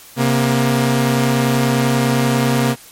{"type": "tone pair together", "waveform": "sawtooth", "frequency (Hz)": [133.35, 236.5], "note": ["C3", "A#3"], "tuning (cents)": [33, 25], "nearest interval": "minor seventh", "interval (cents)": 992, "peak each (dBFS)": -12, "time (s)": [0.16, 2.76], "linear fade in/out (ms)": 50, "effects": ["white hiss -41 dBFS RMS until 2.91 s", "MP3 64 kbps"]}